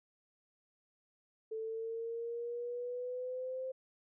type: exponential sweep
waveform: sine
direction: up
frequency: 440 to 523.3 Hz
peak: -37 dBFS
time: 1.51-3.72 s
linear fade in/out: 10 ms
effects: none